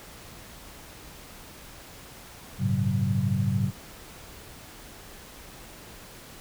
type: tone cluster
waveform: sine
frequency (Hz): 100.3 / 113.6 / 138 / 188.8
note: G2 / A#2 / C#3 / F#3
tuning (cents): +40 / -44 / -7 / +35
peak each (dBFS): -28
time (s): 2.58-3.72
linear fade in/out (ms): 50
effects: pink hiss -46 dBFS RMS until 6.4 s